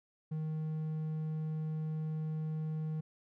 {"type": "tone", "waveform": "triangle", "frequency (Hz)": 156.4, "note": "D#3", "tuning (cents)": 9, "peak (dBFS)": -32, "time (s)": [0.31, 3.01], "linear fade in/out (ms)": 10, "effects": []}